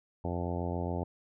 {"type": "harmonic tone", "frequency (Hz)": 87.31, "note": "F2", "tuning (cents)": 0, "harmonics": [1, 2, 3, 4, 5, 6, 7, 8, 9, 10], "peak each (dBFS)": [-35, -38, -40, -41, -42, -43, -43, -44, -45, -45], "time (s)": [0.24, 1.04], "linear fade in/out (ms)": 5, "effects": []}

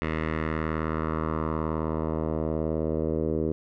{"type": "tone with low-pass filter sweep", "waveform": "10% pulse", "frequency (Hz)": 79, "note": "D#2", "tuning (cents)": 27, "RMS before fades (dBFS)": -28, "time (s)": [0.02, 3.52], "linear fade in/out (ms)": 0, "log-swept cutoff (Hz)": [2200, 430], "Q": 2.2, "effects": []}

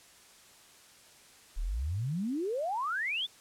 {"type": "exponential sweep", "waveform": "sine", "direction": "up", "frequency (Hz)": [33, 3617], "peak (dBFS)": -30, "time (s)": [1.56, 3.27], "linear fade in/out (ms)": 20, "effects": ["white hiss -57 dBFS RMS until 3.4 s", "low-pass 10000 Hz 12 dB/octave"]}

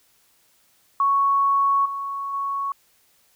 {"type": "tone with level steps", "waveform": "sine", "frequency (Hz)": 1110, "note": "C#6", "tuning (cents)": 2, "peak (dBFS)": [-16, -26, -23], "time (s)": [1, 2.72], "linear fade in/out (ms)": 2, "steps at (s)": [1.85, 2.33], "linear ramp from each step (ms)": 10, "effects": ["white hiss -61 dBFS RMS until 3.35 s"]}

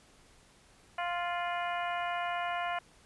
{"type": "harmonic tone with a mistuned harmonic", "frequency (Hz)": 349.2, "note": "F4", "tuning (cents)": 0, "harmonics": [2, 3, 4, 5, 6, 7, 8], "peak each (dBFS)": [-34, -38, -40, -42, -44, -45, -46], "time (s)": [0.98, 2.79], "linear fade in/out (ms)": 5, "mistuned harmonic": 8, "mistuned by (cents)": 76, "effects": ["pink hiss -61 dBFS RMS until 3.05 s", "resampled to 24000 Hz"]}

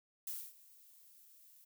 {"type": "noise with ADSR envelope", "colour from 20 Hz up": "violet", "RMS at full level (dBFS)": -41, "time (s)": [0.27, 1.65], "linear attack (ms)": 3, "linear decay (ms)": 250, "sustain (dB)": -21, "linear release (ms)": 12, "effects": []}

